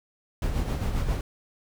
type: noise with tremolo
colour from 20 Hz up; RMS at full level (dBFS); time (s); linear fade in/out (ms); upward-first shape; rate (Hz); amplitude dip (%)
brown; -25; 0.42-1.21; 2; sine; 7.5; 45
effects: none